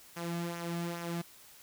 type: tone with flanger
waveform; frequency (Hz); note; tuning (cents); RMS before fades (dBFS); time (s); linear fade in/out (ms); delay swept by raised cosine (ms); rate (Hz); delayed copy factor
sawtooth; 170.7; F3; -39; -37; 0.16-1.22; 10; 0.23 to 2.13; 2.4; -0.55
effects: white hiss -56 dBFS RMS until 1.62 s